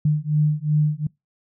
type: beating tone pair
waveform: sine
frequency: 149.7 / 152.4 Hz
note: D3 / D#3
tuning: +33 / -36 cents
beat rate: 2.7 Hz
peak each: -20 dBFS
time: 0.05-1.07 s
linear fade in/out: 5 ms
effects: noise-tail reverb RT60 0.2 s tail -25 dB re dry